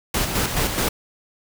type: noise with tremolo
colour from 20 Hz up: pink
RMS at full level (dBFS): -21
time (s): 0.14-0.89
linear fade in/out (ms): 5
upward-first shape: square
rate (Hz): 4.7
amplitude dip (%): 45
effects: none